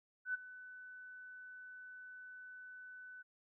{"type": "tone with ADSR envelope", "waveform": "sine", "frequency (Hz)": 1500, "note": "F#6", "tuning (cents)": 23, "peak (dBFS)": -33, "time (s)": [0.25, 3.23], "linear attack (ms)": 92, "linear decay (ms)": 17, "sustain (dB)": -17, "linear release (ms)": 19, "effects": []}